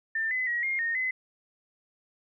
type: tone with pitch steps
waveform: sine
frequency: 1791 / 2021 / 1905 / 2127 / 1846 / 2033 Hz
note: A6 / B6 / A#6 / C7 / A#6 / B6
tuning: +30 / +39 / +37 / +28 / -17 / +50 cents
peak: -26 dBFS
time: 0.15-1.11 s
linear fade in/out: 5 ms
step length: 160 ms
effects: none